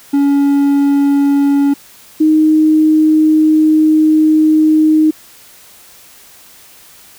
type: tone pair in turn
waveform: triangle / sine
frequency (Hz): 281.9 / 311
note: C#4 / D#4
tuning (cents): +29 / -1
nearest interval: major second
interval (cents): 170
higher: second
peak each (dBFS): -6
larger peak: neither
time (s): 0.13-1.74 / 2.2-5.11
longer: second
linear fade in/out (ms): 10
effects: white hiss -41 dBFS RMS until 7.18 s